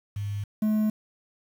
sine / triangle tone pair in turn, 102.1 / 214.6 Hz, G#2 / A3, -29 / -43 cents, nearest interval octave + minor second, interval 1286 cents, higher second, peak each -28 / -19 dBFS, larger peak second, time 0.16-0.44 / 0.62-0.9 s, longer neither, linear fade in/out 5 ms, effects 8-bit

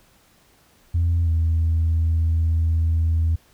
sine tone with pitch glide, 84.7 to 81.63 Hz, E2 to E2, +48 to -16 cents, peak -15 dBFS, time 0.94-3.36 s, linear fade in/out 10 ms, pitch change -64 cents, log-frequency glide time 1.24-1.29 s, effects tanh soft clip ceiling -14 dBFS + pink hiss -57 dBFS RMS until 3.53 s

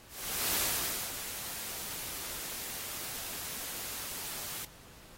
white noise with ADSR envelope, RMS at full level -30 dBFS, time 0.08-4.65 s, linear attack 470 ms, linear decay 560 ms, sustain -10 dB, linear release 3 ms, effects pink hiss -55 dBFS RMS until 5.17 s + AAC 48 kbps

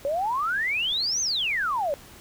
sine exponential two-way sweep, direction up then down, 541 to 6420 to 541 Hz, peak -23 dBFS, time 0.05-1.94 s, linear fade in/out 0 ms, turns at 1.21 s, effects pink hiss -48 dBFS RMS until 2.2 s

